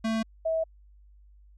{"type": "tone pair in turn", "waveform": ["square", "sine"], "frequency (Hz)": [222.9, 646.7], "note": ["A3", "E5"], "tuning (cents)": [23, -33], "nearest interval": "octave + tritone", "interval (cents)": 1844, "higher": "second", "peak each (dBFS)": [-26, -24], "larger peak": "second", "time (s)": [[0.04, 0.23], [0.45, 0.64]], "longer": "neither", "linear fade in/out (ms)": 10, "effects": ["added 50 Hz sine -52 dBFS peak until 1.57 s", "low-pass 6000 Hz 12 dB/octave"]}